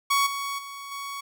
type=tone with level steps; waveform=sawtooth; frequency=1118 Hz; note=C#6; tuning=14 cents sharp; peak=-16 / -25 / -33 / -29 dBFS; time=0.1-1.21 s; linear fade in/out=10 ms; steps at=0.26 / 0.58 / 0.91 s; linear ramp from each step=10 ms; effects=none